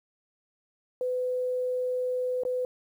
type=tone with dropouts; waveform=sine; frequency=503 Hz; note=B4; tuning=32 cents sharp; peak=-26 dBFS; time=1.01-2.65 s; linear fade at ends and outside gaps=1 ms; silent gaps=2.435-2.451 s; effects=10-bit